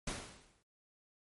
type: noise with exponential decay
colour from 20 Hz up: pink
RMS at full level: -37 dBFS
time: 0.07-0.63 s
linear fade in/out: 5 ms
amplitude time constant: 120 ms
effects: MP3 48 kbps